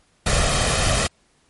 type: noise with comb filter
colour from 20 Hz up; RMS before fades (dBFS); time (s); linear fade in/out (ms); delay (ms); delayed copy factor
pink; -19; 0.26-1.07; 5; 1.6; +0.55
effects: pink hiss -61 dBFS RMS until 1.49 s + MP3 48 kbps